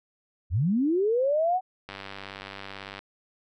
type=linear sweep; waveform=sine; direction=up; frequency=69.3 to 762 Hz; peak=-21 dBFS; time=0.5-1.61 s; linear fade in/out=50 ms
type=click train; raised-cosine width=0.3 ms; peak=-22 dBFS; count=109; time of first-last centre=1.89-2.991 s; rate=98.1 Hz
effects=none